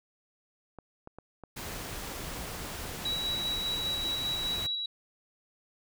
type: clicks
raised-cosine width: 1 ms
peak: -30 dBFS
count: 10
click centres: 0.787 / 1.074 / 1.186 / 1.437 / 2.121 / 2.369 / 2.44 / 2.592 / 2.649 / 2.854 s
type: noise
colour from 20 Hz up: pink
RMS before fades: -39 dBFS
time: 1.56-4.67 s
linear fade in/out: 10 ms
type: tone with tremolo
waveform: sine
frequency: 3896 Hz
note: B7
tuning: 24 cents flat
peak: -29 dBFS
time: 3.05-4.86 s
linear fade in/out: 5 ms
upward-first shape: square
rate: 5 Hz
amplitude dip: 25%
effects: none